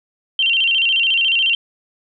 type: tone with vibrato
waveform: sine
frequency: 2936 Hz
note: F#7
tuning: 14 cents flat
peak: -13 dBFS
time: 0.39-1.55 s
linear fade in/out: 2 ms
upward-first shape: square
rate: 14 Hz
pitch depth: 110 cents each way
effects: none